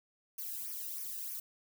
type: noise with flanger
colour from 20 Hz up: violet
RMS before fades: -41 dBFS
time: 0.38-1.4 s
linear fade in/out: 5 ms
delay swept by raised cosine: 0.25 to 0.93 ms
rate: 3.2 Hz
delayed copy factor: -0.95
effects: none